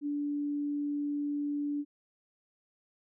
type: tone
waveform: sine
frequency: 290.3 Hz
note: D4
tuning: 20 cents flat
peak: -30 dBFS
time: 0.01-1.85 s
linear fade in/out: 50 ms
effects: none

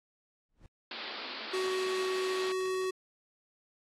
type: noise with exponential growth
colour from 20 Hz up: brown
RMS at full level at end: -46 dBFS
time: 0.49-0.66 s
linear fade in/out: 1 ms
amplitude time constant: 35 ms
type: band-pass noise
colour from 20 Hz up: white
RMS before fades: -41 dBFS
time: 0.91-2.52 s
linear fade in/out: 2 ms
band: 210 to 4800 Hz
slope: 96 dB/octave
type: tone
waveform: square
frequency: 374.3 Hz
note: F#4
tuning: 20 cents sharp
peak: -31 dBFS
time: 1.53-2.91 s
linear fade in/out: 10 ms
effects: low-pass 9000 Hz 12 dB/octave + AAC 64 kbps

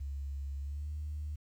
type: tone with pitch glide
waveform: sine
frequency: 69.7 to 75.14 Hz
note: C#2 to D2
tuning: +10 to +40 cents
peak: -35 dBFS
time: 0-1.36 s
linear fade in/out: 10 ms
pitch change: +130 cents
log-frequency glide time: 0.59-0.91 s
effects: tanh soft clip ceiling -31 dBFS + 11-bit

